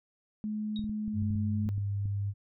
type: tone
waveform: sine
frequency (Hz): 213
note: G#3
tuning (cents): +44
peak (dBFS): -31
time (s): 0.44-1.69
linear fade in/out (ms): 0
type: tone with exponential decay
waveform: sine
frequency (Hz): 3776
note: A#7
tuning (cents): +22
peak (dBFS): -37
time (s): 0.76-0.87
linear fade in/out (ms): 1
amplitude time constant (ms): 23
type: clicks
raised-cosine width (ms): 5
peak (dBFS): -30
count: 10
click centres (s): 0.793 / 0.842 / 0.895 / 1.079 / 1.223 / 1.308 / 1.354 / 1.663 / 1.78 / 2.056
type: tone with pitch glide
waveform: sine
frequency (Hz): 98 to 100.52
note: G2 to G2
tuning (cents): 0 to +44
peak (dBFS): -29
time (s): 1.13-2.34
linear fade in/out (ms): 50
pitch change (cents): +44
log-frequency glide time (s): 1.35-1.68
effects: none